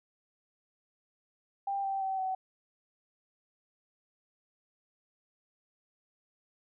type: tone with pitch steps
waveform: sine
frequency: 792 / 779.7 / 767.7 / 755.8 Hz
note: G5 / G5 / G5 / F#5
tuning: +18 / -10 / -36 / +37 cents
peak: -30 dBFS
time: 1.67-2.35 s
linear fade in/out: 5 ms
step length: 170 ms
effects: none